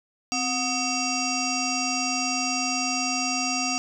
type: tone with frequency modulation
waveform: sine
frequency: 2716 Hz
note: F7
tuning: 49 cents flat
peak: -23 dBFS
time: 0.32-3.78 s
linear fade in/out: 0 ms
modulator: 992 Hz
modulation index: 3.8
effects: 10-bit